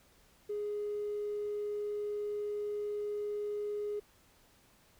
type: tone with tanh clipping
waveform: triangle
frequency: 415.3 Hz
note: G#4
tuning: in tune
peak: -33 dBFS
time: 0.49-4 s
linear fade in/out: 10 ms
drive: 1 dB
effects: pink hiss -65 dBFS RMS until 4.99 s